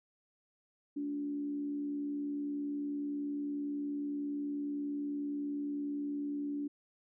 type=tone with frequency modulation; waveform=sine; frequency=288.7 Hz; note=D4; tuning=30 cents flat; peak=-34 dBFS; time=0.96-6.68 s; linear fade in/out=10 ms; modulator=70.9 Hz; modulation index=0.3; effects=none